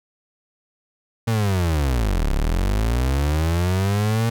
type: linear two-way sweep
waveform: 35% pulse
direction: down then up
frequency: 116.54 to 32.76 to 116.54 Hz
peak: -16 dBFS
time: 1.27-4.3 s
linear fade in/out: 10 ms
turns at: 2.3 s
effects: none